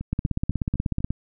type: two click trains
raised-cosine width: 5 ms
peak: -19 / -11 dBFS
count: 5 / 17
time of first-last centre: 0.01-1.005 / 0.13-1.106 s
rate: 4.02 / 16.4 Hz
effects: none